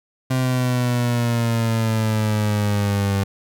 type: exponential sweep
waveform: 30% pulse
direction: down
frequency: 130 to 98 Hz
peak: -15 dBFS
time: 0.3-3.24 s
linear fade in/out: 10 ms
effects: none